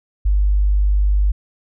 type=tone; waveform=sine; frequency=50 Hz; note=G1; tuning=35 cents sharp; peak=-12 dBFS; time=0.25-1.32 s; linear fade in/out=10 ms; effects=none